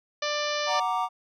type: harmonic tone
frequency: 592 Hz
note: D5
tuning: 14 cents sharp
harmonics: 1 / 2 / 3 / 4 / 5 / 6 / 7 / 8 / 9 / 10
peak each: -30 / -33 / -35 / -36 / -37 / -38 / -38 / -39 / -40 / -40 dBFS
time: 0.22-0.8 s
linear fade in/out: 5 ms
type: chord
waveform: triangle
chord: Gb augmented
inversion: none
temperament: equal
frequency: 740 / 932.3 / 1174.7 Hz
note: Gb5 / Bb5 / D6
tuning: 0 / 0 / 0 cents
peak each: -27 dBFS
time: 0.66-1.09 s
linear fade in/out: 50 ms
effects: none